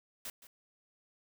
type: noise with echo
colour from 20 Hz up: white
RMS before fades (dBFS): -42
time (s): 0.25-0.3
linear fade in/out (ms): 2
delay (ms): 170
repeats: 1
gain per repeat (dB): -14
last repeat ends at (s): 0.47
effects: none